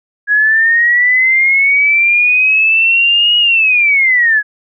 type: linear two-way sweep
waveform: sine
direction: up then down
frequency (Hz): 1661.2 to 2902 to 1661.2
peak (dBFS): -7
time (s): 0.27-4.43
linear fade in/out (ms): 50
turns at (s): 3.38
effects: none